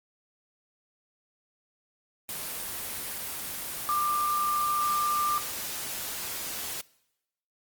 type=tone in noise; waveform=sine; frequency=1190 Hz; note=D6; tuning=22 cents sharp; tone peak=-23 dBFS; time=3.89-5.38 s; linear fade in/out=0 ms; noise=white; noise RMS=-35 dBFS; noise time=2.29-6.81 s; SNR=+9 dB; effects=noise-tail reverb RT60 0.9 s tail -23 dB re dry + Opus 24 kbps